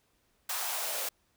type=noise with high-pass filter sweep; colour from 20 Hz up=white; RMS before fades=-34 dBFS; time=0.49-1.09 s; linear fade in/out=5 ms; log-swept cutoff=900 to 540 Hz; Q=2.6; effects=pink hiss -72 dBFS RMS until 1.36 s